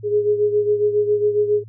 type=beating tone pair; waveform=sine; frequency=415.3 / 422.6 Hz; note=G#4 / G#4; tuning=0 / +30 cents; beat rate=7.3 Hz; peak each=-16 / -22 dBFS; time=0.03-1.64 s; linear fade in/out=50 ms; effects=added 110 Hz sine -37 dBFS peak until 1.68 s